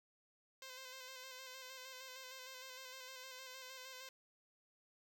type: tone with vibrato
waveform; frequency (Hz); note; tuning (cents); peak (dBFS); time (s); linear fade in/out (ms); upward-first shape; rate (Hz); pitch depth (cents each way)
5% pulse; 518; C5; -17; -39; 0.62-4.09; 2; square; 6.5; 28
effects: none